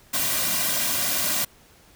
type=noise with comb filter; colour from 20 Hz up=white; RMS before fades=-24 dBFS; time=0.13-1.45 s; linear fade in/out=10 ms; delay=2.3 ms; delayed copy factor=-0.65; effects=pink hiss -54 dBFS RMS until 1.95 s